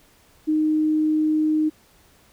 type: tone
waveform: sine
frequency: 309.2 Hz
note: D#4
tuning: 11 cents flat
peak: -17 dBFS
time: 0.47-1.7 s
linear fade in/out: 20 ms
effects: pink hiss -56 dBFS RMS until 2.32 s